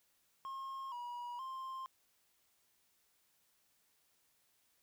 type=tone with pitch steps; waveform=triangle; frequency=1074 / 965 / 1053 Hz; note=C6 / B5 / C6; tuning=+45 / -40 / +11 cents; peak=-40 dBFS; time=0.45-1.86 s; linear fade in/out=0 ms; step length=470 ms; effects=white hiss -75 dBFS RMS until 4.82 s

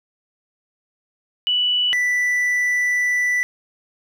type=tone pair in turn; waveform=sine / triangle; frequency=2960 / 1975.6 Hz; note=F#7 / B6; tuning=0 / 0 cents; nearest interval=perfect fifth; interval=700 cents; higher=first; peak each=-16 / -15 dBFS; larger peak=second; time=1.47-1.93 / 1.93-3.43 s; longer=second; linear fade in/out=0 ms; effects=none

